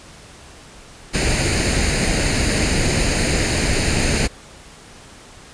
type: noise with comb filter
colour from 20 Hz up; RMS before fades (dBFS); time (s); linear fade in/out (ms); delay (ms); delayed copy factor
pink; -18; 1.13-4.28; 20; 0.44; +0.6
effects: pink hiss -42 dBFS RMS until 5.53 s + resampled to 22050 Hz